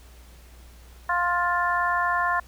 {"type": "harmonic tone", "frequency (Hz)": 351.2, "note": "F4", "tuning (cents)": 10, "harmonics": [2, 3, 4, 5], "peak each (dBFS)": [-28, -24, -29, -27], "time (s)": [1.09, 2.4], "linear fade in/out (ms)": 5, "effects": ["added 60 Hz sine -46 dBFS peak until 2.47 s", "pink hiss -54 dBFS RMS until 2.47 s"]}